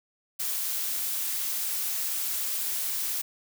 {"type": "noise", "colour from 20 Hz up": "blue", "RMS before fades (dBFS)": -30, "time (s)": [0.39, 3.22], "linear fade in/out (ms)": 10, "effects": []}